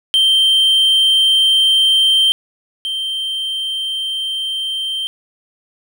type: tone pair in turn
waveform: triangle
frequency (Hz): 3136 / 3136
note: G7 / G7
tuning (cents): 0 / 0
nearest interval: unison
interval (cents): 0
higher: neither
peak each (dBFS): -8 / -17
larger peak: first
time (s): 0.14-2.32 / 2.85-5.07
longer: second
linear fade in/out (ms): 0
effects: none